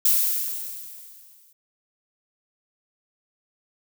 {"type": "noise with exponential decay", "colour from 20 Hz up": "violet", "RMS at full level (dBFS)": -17, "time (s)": [0.05, 1.53], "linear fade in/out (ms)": 5, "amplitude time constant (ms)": 320, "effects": []}